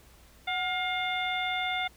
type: harmonic tone with a mistuned harmonic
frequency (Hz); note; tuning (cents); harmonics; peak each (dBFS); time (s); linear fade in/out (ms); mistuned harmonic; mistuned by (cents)
709; F5; +26; 1 / 2 / 3 / 4 / 5; -32 / -37 / -32 / -43 / -35; 0.47-1.88; 10; 1; +74
effects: added 60 Hz sine -58 dBFS peak until 1.96 s + pink hiss -58 dBFS RMS until 1.96 s

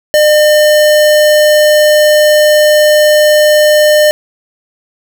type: tone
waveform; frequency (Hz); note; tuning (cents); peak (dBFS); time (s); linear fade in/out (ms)
square; 604; D5; +48; -5; 0.14-4.11; 0
effects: none

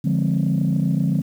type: chord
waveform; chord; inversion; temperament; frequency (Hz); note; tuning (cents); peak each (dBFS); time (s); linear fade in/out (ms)
sine; D half-diminished seventh; none; equal; 146.83 / 174.61 / 207.7 / 261.6; D3 / F3 / Ab3 / C4; 0 / 0 / 0 / 0; -20 / -20 / -23 / -25; 0.04-1.22; 10
effects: tanh soft clip ceiling -11 dBFS + 8-bit

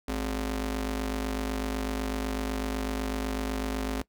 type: ring-modulated tone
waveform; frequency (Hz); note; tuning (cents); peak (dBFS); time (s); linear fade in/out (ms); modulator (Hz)
sawtooth; 160; D#3; +49; -22; 0.08-4.02; 5; 104
effects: noise-tail reverb RT60 0.1 s tail -20 dB re dry

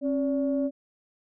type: tone pair together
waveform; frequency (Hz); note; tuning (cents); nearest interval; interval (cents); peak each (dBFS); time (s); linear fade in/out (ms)
sine; 271.1 / 575; C#4 / D5; -38 / -37; octave + minor second; 1301; -24 / -28; 0.01-0.71; 50
effects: tanh soft clip ceiling -16 dBFS

